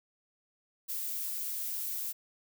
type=noise; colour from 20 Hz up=violet; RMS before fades=-36 dBFS; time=0.88-2.13 s; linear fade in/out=20 ms; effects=none